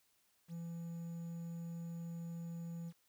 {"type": "tone with quantisation", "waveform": "triangle", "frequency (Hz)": 168.4, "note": "E3", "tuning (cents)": 37, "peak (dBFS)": -40, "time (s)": [0.48, 2.93], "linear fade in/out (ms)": 50, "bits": 11, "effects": ["white hiss -75 dBFS RMS until 3.08 s"]}